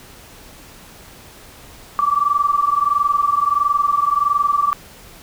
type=tone pair together; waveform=sine; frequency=1150.5 / 1172 Hz; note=D6 / D6; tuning=-36 / -4 cents; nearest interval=unison; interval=32 cents; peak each=-17 dBFS; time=1.99-4.73 s; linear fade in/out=0 ms; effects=pink hiss -42 dBFS RMS until 5.22 s